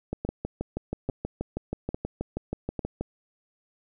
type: two click trains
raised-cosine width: 2 ms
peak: -16 / -16 dBFS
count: 4 / 19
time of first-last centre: 0.25-2.792 / 0.13-3.01 s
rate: 1.18 / 6.25 Hz
effects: none